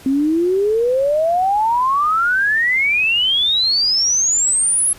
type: exponential sweep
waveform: sine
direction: up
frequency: 261.6 to 11000 Hz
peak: -13 dBFS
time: 0.06-4.93 s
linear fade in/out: 2 ms
effects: pink hiss -42 dBFS RMS until 4.98 s + resampled to 32000 Hz